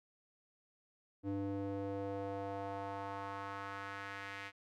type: tone with band-pass filter sweep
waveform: square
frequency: 99 Hz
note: G2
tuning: 18 cents sharp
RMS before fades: -42 dBFS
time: 1.23-4.52 s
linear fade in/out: 50 ms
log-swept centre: 310 to 2100 Hz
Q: 1.9
effects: none